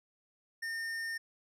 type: tone with hard clipping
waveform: sine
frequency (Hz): 1820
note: A#6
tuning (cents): -42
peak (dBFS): -37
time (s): 0.62-1.18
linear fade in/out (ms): 10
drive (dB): 11
effects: none